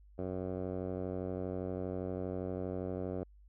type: tone with low-pass filter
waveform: 10% pulse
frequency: 92.5 Hz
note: F#2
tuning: in tune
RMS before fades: -38 dBFS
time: 0.18-3.24 s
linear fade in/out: 10 ms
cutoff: 630 Hz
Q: 1.5
effects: added 50 Hz sine -56 dBFS peak until 3.48 s